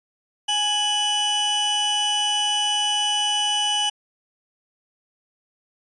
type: tone pair together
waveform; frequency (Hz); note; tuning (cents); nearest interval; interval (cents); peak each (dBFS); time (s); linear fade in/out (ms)
40% pulse; 833 / 2974; G#5 / F#7; +5 / +8; octave + minor seventh; 2203; -25 / -20; 0.48-3.9; 10
effects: resampled to 24000 Hz